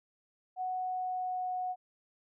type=tone with pitch glide; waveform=sine; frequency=740 to 734 Hz; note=F#5 to F#5; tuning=0 to -14 cents; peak=-32 dBFS; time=0.56-1.76 s; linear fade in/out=50 ms; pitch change=-14 cents; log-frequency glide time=0.75-1.53 s; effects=none